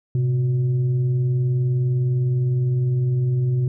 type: tone with frequency modulation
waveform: sine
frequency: 127.9 Hz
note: C3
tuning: 39 cents flat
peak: -17 dBFS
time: 0.15-3.68 s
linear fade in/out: 2 ms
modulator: 236 Hz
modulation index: 0.32
effects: none